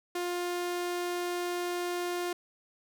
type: tone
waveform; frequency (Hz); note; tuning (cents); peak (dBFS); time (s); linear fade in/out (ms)
sawtooth; 352.9; F4; +18; -27; 0.15-2.33; 5
effects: none